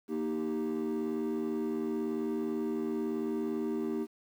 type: chord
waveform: triangle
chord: Eb major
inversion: second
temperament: equal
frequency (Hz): 233.1 / 311.1 / 392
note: Bb3 / Eb4 / G4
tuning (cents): 0 / 0 / 0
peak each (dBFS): -32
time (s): 0.08-4.07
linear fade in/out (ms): 50
effects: tanh soft clip ceiling -25 dBFS + 10-bit